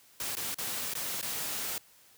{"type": "noise with dropouts", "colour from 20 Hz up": "white", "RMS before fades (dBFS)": -35, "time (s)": [0.2, 1.78], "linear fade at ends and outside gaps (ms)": 1, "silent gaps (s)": [[0.353, 0.369], [0.544, 0.585], [0.937, 0.952], [1.213, 1.227]], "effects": ["white hiss -60 dBFS RMS until 2.17 s", "high-pass 60 Hz 12 dB/octave"]}